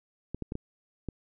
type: clicks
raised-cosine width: 3 ms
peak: -21 dBFS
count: 5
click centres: 0.346 / 0.423 / 0.521 / 0.554 / 1.087 s
effects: none